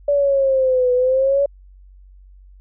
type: exponential two-way sweep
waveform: sine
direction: down then up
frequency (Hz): 578 to 494.6 to 569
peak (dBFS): -13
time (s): 0.08-1.46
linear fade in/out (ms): 5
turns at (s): 0.93
effects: added 47 Hz sine -42 dBFS peak until 2.6 s